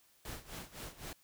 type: noise with tremolo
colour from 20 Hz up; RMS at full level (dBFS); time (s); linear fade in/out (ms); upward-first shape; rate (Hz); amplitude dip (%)
pink; -44; 0.25-1.13; 2; sine; 3.9; 85
effects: white hiss -68 dBFS RMS until 1.23 s